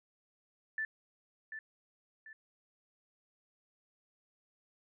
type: tone with echo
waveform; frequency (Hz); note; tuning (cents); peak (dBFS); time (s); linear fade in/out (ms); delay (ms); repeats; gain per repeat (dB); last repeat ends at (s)
sine; 1760; A6; 0; -33; 0.78-0.85; 2; 740; 2; -8; 2.33
effects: none